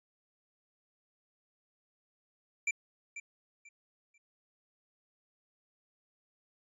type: tone with echo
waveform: square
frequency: 2349 Hz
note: D7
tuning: in tune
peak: -29 dBFS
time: 2.67-2.71 s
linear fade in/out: 5 ms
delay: 490 ms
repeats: 3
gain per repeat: -12 dB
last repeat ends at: 4.18 s
effects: resampled to 24000 Hz